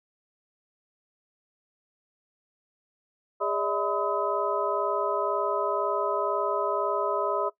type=tone cluster; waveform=sine; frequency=407.2 / 584 / 646 / 1008 / 1270 Hz; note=G#4 / D5 / E5 / B5 / D#6; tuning=-34 / -10 / -35 / +35 / +35 cents; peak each=-31 dBFS; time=3.4-7.5 s; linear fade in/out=20 ms; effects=noise-tail reverb RT60 0.1 s tail -18 dB re dry